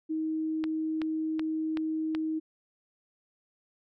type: tone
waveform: sine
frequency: 315.7 Hz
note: D#4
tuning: 25 cents sharp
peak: -28 dBFS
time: 0.09-2.4 s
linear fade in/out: 20 ms
type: click train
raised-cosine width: 0.3 ms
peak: -21 dBFS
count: 5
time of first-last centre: 0.64-2.149 s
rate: 2.65 Hz
effects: none